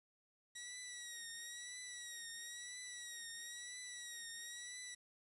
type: tone with vibrato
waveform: 10% pulse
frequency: 1915 Hz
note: A#6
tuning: 46 cents sharp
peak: -38 dBFS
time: 0.55-4.95 s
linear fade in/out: 10 ms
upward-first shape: triangle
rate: 1 Hz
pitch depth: 71 cents each way
effects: resampled to 24000 Hz + 11-bit